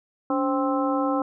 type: harmonic tone with a mistuned harmonic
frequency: 262.7 Hz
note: C4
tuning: 7 cents sharp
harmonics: 1 / 2 / 3 / 4 / 5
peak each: -24 / -27 / -29 / -30 / -31 dBFS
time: 0.3-1.22 s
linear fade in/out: 2 ms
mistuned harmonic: 1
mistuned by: +140 cents
effects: none